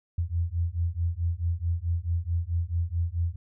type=beating tone pair; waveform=sine; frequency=83 / 87.6 Hz; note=E2 / F2; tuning=+12 / +6 cents; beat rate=4.6 Hz; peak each=-28 dBFS; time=0.18-3.36 s; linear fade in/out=5 ms; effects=none